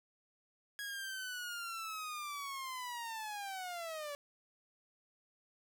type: linear sweep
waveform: sawtooth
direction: down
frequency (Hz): 1661.2 to 568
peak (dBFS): -37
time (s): 0.79-4.15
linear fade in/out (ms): 0
effects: none